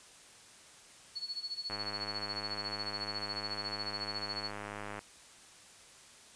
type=tone with tremolo; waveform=sine; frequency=4400 Hz; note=C#8; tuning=14 cents flat; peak=-34 dBFS; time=1.15-4.51 s; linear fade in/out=20 ms; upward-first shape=sine; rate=14 Hz; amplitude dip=85%
type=click train; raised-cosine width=0.5 ms; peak=-26 dBFS; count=340; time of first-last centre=1.7-4.991 s; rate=103 Hz
effects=white hiss -56 dBFS RMS until 6.35 s + resampled to 22050 Hz